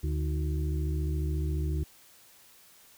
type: harmonic tone with a mistuned harmonic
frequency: 74 Hz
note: D2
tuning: 14 cents sharp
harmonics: 1 / 2 / 4 / 5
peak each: -28 / -34 / -40 / -42 dBFS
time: 0.03-1.84 s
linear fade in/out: 10 ms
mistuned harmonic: 4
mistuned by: +110 cents
effects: white hiss -57 dBFS RMS until 2.97 s